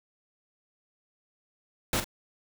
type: noise with echo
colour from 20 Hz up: pink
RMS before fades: -27 dBFS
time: 1.93-2 s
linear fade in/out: 2 ms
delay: 43 ms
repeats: 1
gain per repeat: -9 dB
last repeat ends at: 2.043 s
effects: none